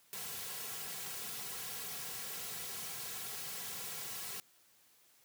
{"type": "noise with comb filter", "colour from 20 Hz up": "white", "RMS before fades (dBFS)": -43, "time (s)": [0.13, 4.4], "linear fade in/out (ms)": 0, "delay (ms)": 3.3, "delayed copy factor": -0.95, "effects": ["white hiss -67 dBFS RMS until 5.24 s", "high-pass 80 Hz 12 dB/octave"]}